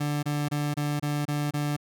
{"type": "tone bursts", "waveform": "30% pulse", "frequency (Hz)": 146.83, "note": "D3", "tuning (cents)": 0, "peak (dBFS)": -23, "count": 7, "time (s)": [0, 1.766], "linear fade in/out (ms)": 10, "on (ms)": 230, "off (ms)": 26, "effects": []}